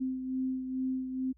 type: beating tone pair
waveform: sine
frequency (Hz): 259.5 / 261.8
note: C4 / C4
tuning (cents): -14 / +1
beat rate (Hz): 2.3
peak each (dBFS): -31 / -40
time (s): 0-1.33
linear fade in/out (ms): 20
effects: added 60 Hz sine -60 dBFS peak until 1.37 s